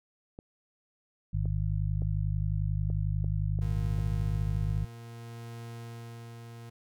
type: clicks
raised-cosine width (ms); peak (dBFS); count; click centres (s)
2; -30; 7; 0.389 / 1.456 / 2.02 / 2.901 / 3.244 / 3.589 / 3.987
type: harmonic tone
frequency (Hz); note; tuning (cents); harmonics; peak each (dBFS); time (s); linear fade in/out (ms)
51.2; G#1; -24; 1 / 2 / 3; -31 / -30 / -33; 1.33-4.85; 10
type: tone with tremolo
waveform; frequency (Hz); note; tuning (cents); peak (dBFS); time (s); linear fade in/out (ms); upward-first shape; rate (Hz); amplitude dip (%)
40% pulse; 116.54; A#2; 0; -39; 3.61-6.7; 10; sine; 0.61; 35
effects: none